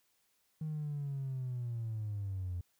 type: linear sweep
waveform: triangle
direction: down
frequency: 157.5 to 86.4 Hz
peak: -32 dBFS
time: 0.61-2.61 s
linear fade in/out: 5 ms
effects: tanh soft clip ceiling -32 dBFS + white hiss -75 dBFS RMS until 2.79 s